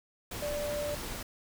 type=tone in noise; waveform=sine; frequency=587.3 Hz; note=D5; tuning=in tune; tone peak=-32 dBFS; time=0.42-0.95 s; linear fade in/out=5 ms; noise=pink; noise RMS=-39 dBFS; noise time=0.31-1.23 s; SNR=+4 dB; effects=none